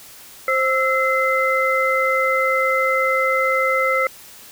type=tone cluster; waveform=sine; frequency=527 / 1319 / 2059 Hz; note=C5 / E6 / C7; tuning=+12 / +1 / -28 cents; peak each=-20 dBFS; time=0.48-4.07 s; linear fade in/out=2 ms; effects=white hiss -42 dBFS RMS until 4.51 s